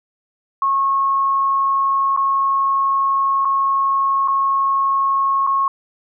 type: tone with dropouts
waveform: sine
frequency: 1092 Hz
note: C#6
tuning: 26 cents flat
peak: -14 dBFS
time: 0.62-5.68 s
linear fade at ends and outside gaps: 2 ms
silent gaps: 2.164-2.173 / 3.449-3.453 / 4.277-4.282 / 5.467-5.472 s
effects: none